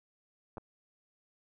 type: clicks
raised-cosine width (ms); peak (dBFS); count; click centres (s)
1; -29; 2; 0.572 / 0.581
effects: none